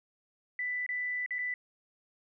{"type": "tone with dropouts", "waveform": "sine", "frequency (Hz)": 1986, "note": "B6", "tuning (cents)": 9, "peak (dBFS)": -31, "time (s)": [0.59, 1.54], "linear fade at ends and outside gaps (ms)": 2, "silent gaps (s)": [[0.864, 0.89], [1.262, 1.307], [1.385, 1.389]], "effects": []}